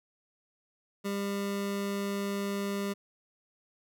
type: tone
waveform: 25% pulse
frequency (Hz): 200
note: G3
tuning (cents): +35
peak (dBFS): -27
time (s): 1.04-2.94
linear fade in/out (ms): 20
effects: none